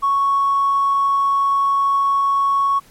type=tone with tanh clipping; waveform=triangle; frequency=1108.7 Hz; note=C#6; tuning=in tune; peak=-13 dBFS; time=0.02-2.8 s; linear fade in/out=20 ms; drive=1 dB; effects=pink hiss -50 dBFS RMS until 2.9 s + MP3 64 kbps